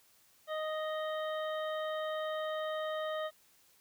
harmonic tone, 622.3 Hz, D#5, in tune, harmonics 1 / 2 / 3 / 5 / 6, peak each -35 / -41 / -45 / -49 / -51 dBFS, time 0.47-3.31 s, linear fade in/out 50 ms, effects white hiss -66 dBFS RMS until 3.8 s

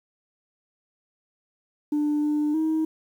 sine tone with pitch steps, 296.8 / 298.7 / 316.4 Hz, D4 / D4 / D#4, +18 / +29 / +29 cents, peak -19 dBFS, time 1.92-2.85 s, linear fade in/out 5 ms, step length 310 ms, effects tanh soft clip ceiling -19 dBFS + 9-bit

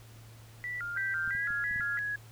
sine tone with vibrato, 1661.2 Hz, G#6, in tune, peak -34 dBFS, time 0.64-1.99 s, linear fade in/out 0 ms, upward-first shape square, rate 3 Hz, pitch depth 290 cents each way
sine tone with pitch glide, 1568 to 1670.9 Hz, G6 to G#6, 0 to +10 cents, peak -31 dBFS, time 0.96-2.16 s, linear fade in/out 5 ms, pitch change +110 cents, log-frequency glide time 1.27-1.47 s
clicks, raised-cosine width 5 ms, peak -35 dBFS, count 6, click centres 1.277 / 1.351 / 1.505 / 1.711 / 1.761 / 1.798 s
effects added 112 Hz sine -50 dBFS peak until 2.31 s + pink hiss -57 dBFS RMS until 2.31 s

